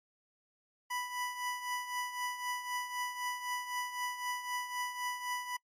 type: tone with tremolo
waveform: 25% pulse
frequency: 987.8 Hz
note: B5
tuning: in tune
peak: -29 dBFS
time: 0.9-5.57 s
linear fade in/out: 10 ms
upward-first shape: triangle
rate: 3.9 Hz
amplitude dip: 70%
effects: noise-tail reverb RT60 0.1 s tail -25 dB re dry + MP3 64 kbps